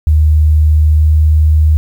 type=tone with pitch glide; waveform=sine; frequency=76.8 to 77.29 Hz; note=D#2 to D#2; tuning=-22 to -11 cents; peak=-5 dBFS; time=0.07-1.77 s; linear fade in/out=0 ms; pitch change=+11 cents; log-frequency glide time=0.96-1.03 s; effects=7-bit